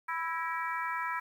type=harmonic tone with a mistuned harmonic; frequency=329.6 Hz; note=E4; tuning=in tune; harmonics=3 / 4 / 5 / 6 / 7; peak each=-35 / -37 / -39 / -41 / -42 dBFS; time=0.08-1.2 s; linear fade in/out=10 ms; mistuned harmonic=6; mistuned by=-54 cents; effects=10-bit